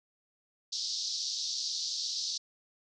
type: band-pass noise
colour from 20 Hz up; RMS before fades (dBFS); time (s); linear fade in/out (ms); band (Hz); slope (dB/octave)
pink; -35; 0.72-2.38; 10; 4000 to 5900; 48
effects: none